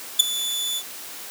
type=tone with ADSR envelope; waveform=sawtooth; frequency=3479 Hz; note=A7; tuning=20 cents flat; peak=-4 dBFS; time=0.19-0.83 s; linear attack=11 ms; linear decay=9 ms; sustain=-17 dB; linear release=59 ms; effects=white hiss -37 dBFS RMS until 1.3 s + high-pass 200 Hz 12 dB/octave